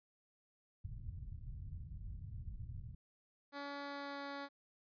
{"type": "low-pass noise", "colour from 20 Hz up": "white", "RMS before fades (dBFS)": -47, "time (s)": [0.84, 2.95], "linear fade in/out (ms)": 5, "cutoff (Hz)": 110, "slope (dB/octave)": 24}
{"type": "tone with pitch glide", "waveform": "10% pulse", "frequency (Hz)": [283.5, 281.2], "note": ["C#4", "C#4"], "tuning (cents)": [39, 25], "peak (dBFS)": -35, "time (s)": [3.52, 4.49], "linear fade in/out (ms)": 50, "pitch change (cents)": -14, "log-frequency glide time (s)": [3.83, 4.25]}
{"effects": ["resampled to 11025 Hz"]}